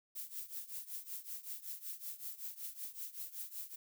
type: noise with tremolo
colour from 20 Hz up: violet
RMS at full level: -42 dBFS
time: 0.15-3.76 s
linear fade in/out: 10 ms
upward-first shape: triangle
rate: 5.3 Hz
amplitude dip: 90%
effects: none